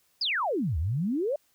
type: exponential two-way sweep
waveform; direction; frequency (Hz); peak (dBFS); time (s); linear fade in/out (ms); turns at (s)
sine; down then up; 5230 to 71 to 618; -25; 0.21-1.36; 5; 0.78
effects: white hiss -68 dBFS RMS until 1.54 s